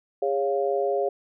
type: chord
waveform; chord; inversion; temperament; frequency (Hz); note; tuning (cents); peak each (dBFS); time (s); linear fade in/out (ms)
sine; Db major; second; equal with one note detuned; 408.2 / 554.4 / 698.5; Ab4 / Db5 / F5; -30 / 0 / 0; -25 / -26 / -28; 0.22-1.09; 5
effects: none